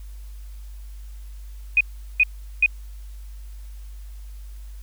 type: tone bursts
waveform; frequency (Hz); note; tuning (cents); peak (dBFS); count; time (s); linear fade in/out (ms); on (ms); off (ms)
sine; 2489; D#7; 0; -12; 3; 1.77-2.661; 2; 37; 390
effects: added 50 Hz sine -35 dBFS peak until 4.82 s + white hiss -56 dBFS RMS until 4.82 s